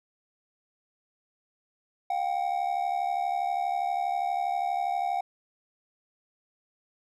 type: ring-modulated tone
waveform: triangle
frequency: 750 Hz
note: F#5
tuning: 23 cents sharp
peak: -21 dBFS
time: 2.1-5.21 s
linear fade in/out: 2 ms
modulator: 36.2 Hz
effects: none